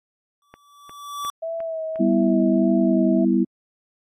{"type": "tone with exponential growth", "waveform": "square", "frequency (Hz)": 1154, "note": "D6", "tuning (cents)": -31, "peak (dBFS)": -24, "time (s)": [0.42, 1.3], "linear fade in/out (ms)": 1, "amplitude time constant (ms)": 190}
{"type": "click train", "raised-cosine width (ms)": 0.5, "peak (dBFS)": -26, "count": 5, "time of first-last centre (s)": [0.54, 1.958], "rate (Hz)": 2.82}
{"type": "tone with vibrato", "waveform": "sine", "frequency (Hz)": 650, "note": "E5", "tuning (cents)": -24, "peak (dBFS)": -25, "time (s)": [1.42, 3.25], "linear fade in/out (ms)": 10, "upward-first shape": "sine", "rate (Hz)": 1.7, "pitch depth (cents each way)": 34}
{"type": "chord", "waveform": "sine", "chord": "E minor", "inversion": "first", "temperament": "equal", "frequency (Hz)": [196, 246.9, 329.6], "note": ["G3", "B3", "E4"], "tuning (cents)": [0, 0, 0], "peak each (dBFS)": -20, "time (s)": [1.99, 3.45], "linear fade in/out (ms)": 20}
{"effects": ["AAC 64 kbps"]}